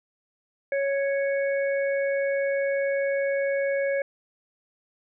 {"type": "harmonic tone", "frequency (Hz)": 554.4, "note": "C#5", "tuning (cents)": 0, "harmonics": [1, 3, 4], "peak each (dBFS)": [-23, -33, -35], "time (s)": [0.72, 4.02], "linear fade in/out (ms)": 2, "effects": []}